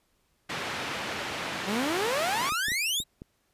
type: band-pass noise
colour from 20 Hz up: white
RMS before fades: -34 dBFS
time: 0.49-2.5 s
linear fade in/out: 10 ms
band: 100 to 2600 Hz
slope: 12 dB/octave
type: exponential sweep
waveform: sawtooth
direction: up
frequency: 181.3 to 3951 Hz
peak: -23 dBFS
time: 1.65-3.04 s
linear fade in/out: 50 ms
type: clicks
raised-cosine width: 3 ms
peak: -28 dBFS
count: 5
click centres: 2.522 / 2.684 / 2.719 / 3.002 / 3.219 s
effects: pink hiss -71 dBFS RMS until 3.53 s + resampled to 32000 Hz

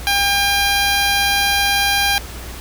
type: tone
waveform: 10% pulse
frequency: 802 Hz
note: G5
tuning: 39 cents sharp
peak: -6 dBFS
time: 0.07-2.18 s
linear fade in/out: 0 ms
effects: added 60 Hz sine -31 dBFS peak until 2.6 s + pink hiss -34 dBFS RMS until 2.6 s

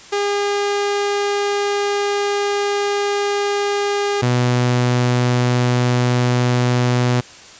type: tone pair in turn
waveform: sawtooth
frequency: 406.2 / 123.37 Hz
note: G#4 / B2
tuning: -38 / -1 cents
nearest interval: octave + major sixth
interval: 2063 cents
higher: first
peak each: -13 / -10 dBFS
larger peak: second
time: 0.12-4.22 / 4.22-7.21 s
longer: first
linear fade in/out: 10 ms
effects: white hiss -40 dBFS RMS until 7.59 s + resampled to 16000 Hz

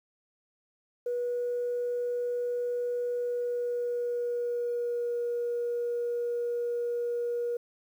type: tone with pitch glide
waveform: sine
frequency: 485.8 to 477.5 Hz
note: B4 to A#4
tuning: -29 to +42 cents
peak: -27 dBFS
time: 1.06-7.57 s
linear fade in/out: 5 ms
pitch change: -29 cents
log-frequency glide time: 3.14-5.17 s
effects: tanh soft clip ceiling -24 dBFS + 10-bit

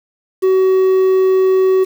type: tone with quantisation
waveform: triangle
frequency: 377.1 Hz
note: F#4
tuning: 33 cents sharp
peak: -7 dBFS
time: 0.42-1.85 s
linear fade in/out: 20 ms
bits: 6
effects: none

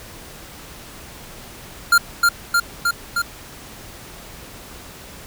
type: tone with echo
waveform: square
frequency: 1396.9 Hz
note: F6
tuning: in tune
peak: -10 dBFS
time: 1.92-1.98 s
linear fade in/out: 5 ms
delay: 310 ms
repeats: 4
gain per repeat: -2 dB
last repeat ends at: 3.22 s
effects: pink hiss -39 dBFS RMS until 5.26 s

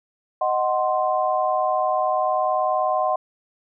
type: chord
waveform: sine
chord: C diminished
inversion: first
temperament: equal with one note detuned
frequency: 622.3 / 742.6 / 1046.5 Hz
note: Eb5 / Gb5 / C6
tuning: 0 / +6 / 0 cents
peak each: -23 / -22 / -24 dBFS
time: 0.41-3.16 s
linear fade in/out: 5 ms
effects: none

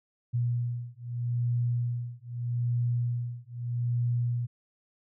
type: beating tone pair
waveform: sine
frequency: 120 / 120.8 Hz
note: B2 / B2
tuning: -49 / -38 cents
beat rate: 0.8 Hz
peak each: -30 / -30 dBFS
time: 0.33-4.47 s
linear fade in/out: 20 ms
effects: none

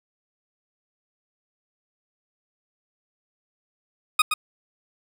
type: tone with echo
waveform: 20% pulse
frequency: 1244.5 Hz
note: D#6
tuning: in tune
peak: -9 dBFS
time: 4.19-4.22 s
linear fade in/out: 5 ms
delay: 120 ms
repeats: 1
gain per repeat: -7 dB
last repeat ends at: 4.34 s
effects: none

